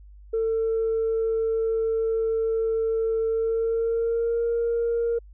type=tone with pitch glide; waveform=sine; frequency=448.9 to 466.6 Hz; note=A4 to A#4; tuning=+35 to +2 cents; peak=-20 dBFS; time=0.33-5.19 s; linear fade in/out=10 ms; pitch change=+67 cents; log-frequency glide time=3.27-4.43 s; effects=tanh soft clip ceiling -18 dBFS + added 50 Hz sine -44 dBFS peak until 5.33 s